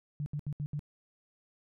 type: tone bursts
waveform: sine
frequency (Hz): 146.83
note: D3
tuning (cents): 0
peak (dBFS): -32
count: 5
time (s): 0.2-0.793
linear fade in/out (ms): 0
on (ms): 61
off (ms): 72
effects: none